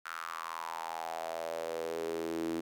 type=tone with high-pass filter sweep; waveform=sawtooth; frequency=82.41 Hz; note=E2; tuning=in tune; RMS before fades=-38 dBFS; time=0.05-2.61 s; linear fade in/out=10 ms; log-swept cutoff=1400 to 300 Hz; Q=5.4; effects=none